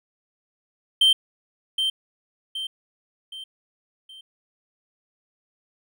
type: tone with echo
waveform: triangle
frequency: 3129 Hz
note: G7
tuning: 4 cents flat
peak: -12 dBFS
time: 1.01-1.13 s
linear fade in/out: 5 ms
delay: 770 ms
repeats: 4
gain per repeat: -7 dB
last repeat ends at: 4.21 s
effects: none